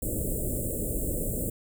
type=band-stop noise; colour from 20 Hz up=pink; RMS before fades=-30 dBFS; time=0.02-1.5 s; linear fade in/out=5 ms; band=620 to 7500 Hz; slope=96 dB/octave; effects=none